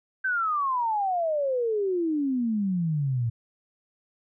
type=exponential sweep; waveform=sine; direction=down; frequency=1568 to 112.7 Hz; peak=-23 dBFS; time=0.24-3.3 s; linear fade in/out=10 ms; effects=none